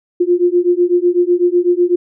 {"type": "beating tone pair", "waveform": "sine", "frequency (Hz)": [349.2, 357.2], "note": ["F4", "F4"], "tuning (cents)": [0, 39], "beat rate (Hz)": 8, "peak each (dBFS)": -13, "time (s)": [0.2, 1.96], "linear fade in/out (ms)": 10, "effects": []}